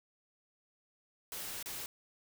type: noise with dropouts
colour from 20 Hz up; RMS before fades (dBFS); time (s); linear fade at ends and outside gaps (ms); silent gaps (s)
white; -42; 1.32-1.86; 1; 1.627-1.659
effects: none